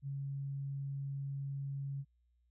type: tone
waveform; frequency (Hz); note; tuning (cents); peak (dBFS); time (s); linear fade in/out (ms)
sine; 138.59; C#3; 0; -37; 0.02-2.05; 50
effects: added 60 Hz sine -70 dBFS peak until 2.5 s